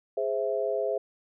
sine chord, Ab augmented, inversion none, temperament equal, 415.3 / 523.3 / 659.3 Hz, Ab4 / C5 / E5, 0 / 0 / 0 cents, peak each -30 dBFS, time 0.17-0.98 s, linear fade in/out 5 ms, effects none

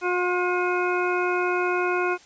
harmonic tone with a mistuned harmonic, 358.9 Hz, F4, 47 cents sharp, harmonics 1 / 2 / 3 / 4 / 6 / 7, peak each -24 / -30 / -29 / -28 / -36 / -32 dBFS, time 0.01-2.18 s, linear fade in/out 50 ms, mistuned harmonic 3, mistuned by -17 cents, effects white hiss -51 dBFS RMS until 2.25 s + resampled to 16000 Hz

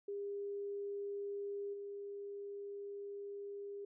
sine tone with level steps, 403.3 Hz, G4, 49 cents sharp, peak -39 / -43 dBFS, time 0.08-3.85 s, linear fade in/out 5 ms, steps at 1.73 s, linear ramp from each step 10 ms, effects none

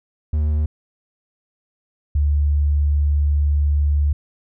triangle / sine tone pair in turn, 75.7 / 72.92 Hz, D#2 / D2, -47 / -12 cents, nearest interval minor second, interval 65 cents, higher first, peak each -14 dBFS, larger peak neither, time 0.33-0.66 / 2.15-4.13 s, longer second, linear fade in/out 5 ms, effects none

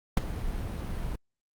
brown noise with ADSR envelope, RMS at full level -17 dBFS, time 0.17-1.16 s, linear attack 3 ms, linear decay 16 ms, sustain -16 dB, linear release 8 ms, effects Opus 48 kbps

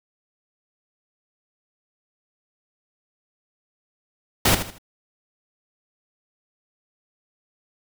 pink noise with echo, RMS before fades -17 dBFS, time 4.45-4.55 s, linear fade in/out 5 ms, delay 78 ms, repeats 3, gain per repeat -10 dB, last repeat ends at 4.784 s, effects none

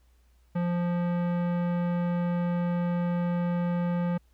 sine tone with tanh clipping, 174.61 Hz, F3, in tune, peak -27 dBFS, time 0.55-4.18 s, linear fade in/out 10 ms, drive 18 dB, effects added 60 Hz sine -59 dBFS peak until 4.33 s + pink hiss -71 dBFS RMS until 4.33 s

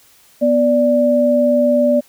sine tone pair together, 246.2 / 586.2 Hz, B3 / D5, -5 / -3 cents, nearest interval octave + minor third, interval 1502 cents, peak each -15 / -12 dBFS, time 0.41-2.01 s, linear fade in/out 20 ms, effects white hiss -50 dBFS RMS until 2.08 s

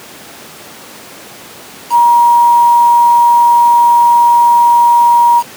sine tone with quantisation, 950 Hz, A#5, 33 cents sharp, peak -4 dBFS, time 1.9-5.43 s, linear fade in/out 50 ms, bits 4, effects pink hiss -32 dBFS RMS until 5.56 s + high-pass 200 Hz 12 dB/octave

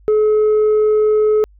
sine tone with tanh clipping, 427.7 Hz, A4, 49 cents flat, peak -11 dBFS, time 0.08-1.44 s, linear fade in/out 0 ms, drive 2 dB, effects added 50 Hz sine -44 dBFS peak until 1.59 s

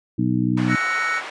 harmonic tone, 61.74 Hz, B1, in tune, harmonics 2 / 3 / 4 / 5, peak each -23 / -23 / -23 / -23 dBFS, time 0.18-0.76 s, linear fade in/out 10 ms
white band-pass noise, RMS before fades -33 dBFS, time 0.57-1.3 s, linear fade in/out 5 ms, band 560 to 1800 Hz, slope 12 dB/octave
triangle chord, F# dominant seventh, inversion third, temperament equal with one note detuned, 1318.5 / 1480 / 1864.7 / 2237 Hz, E6 / F#6 / A#6 / C#7, 0 / 0 / 0 / +15 cents, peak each -24 dBFS, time 0.67-1.22 s, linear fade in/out 50 ms
effects resampled to 22050 Hz

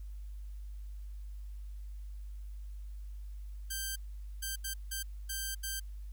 5% pulse tone bursts at uneven times, 1568 Hz, G6, in tune, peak -25 dBFS, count 6, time 3.7-3.96 / 4.42-4.56 / 4.64-4.74 / 4.91-5.03 / 5.29-5.55 / 5.63-5.8 s, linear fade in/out 10 ms, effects added 50 Hz sine -41 dBFS peak until 6.12 s + white hiss -70 dBFS RMS until 6.12 s

